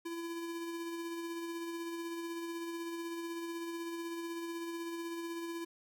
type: tone with tremolo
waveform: square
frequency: 336.5 Hz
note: E4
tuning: 36 cents sharp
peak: -38 dBFS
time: 0.05-5.65 s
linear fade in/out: 10 ms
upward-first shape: sine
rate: 16 Hz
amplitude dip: 30%
effects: 12-bit